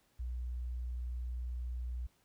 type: tone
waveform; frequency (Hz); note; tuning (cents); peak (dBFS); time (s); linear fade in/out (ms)
sine; 61; B1; -21; -36; 0.19-2.07; 10
effects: pink hiss -72 dBFS RMS until 2.24 s